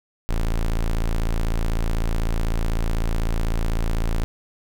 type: tone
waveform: 45% pulse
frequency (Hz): 28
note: A0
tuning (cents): +31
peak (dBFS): -19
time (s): 0.29-4.24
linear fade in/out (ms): 0
effects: none